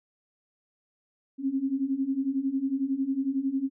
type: beating tone pair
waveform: sine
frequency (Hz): 262.8 / 273.8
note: C4 / C#4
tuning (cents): +8 / -21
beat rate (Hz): 11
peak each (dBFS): -30 / -27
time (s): 1.38-3.7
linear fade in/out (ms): 50
effects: none